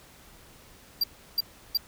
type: tone bursts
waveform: square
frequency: 4732 Hz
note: D8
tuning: 12 cents sharp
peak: -22 dBFS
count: 3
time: 1.01-1.774 s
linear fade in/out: 5 ms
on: 28 ms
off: 340 ms
effects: pink hiss -53 dBFS RMS until 1.87 s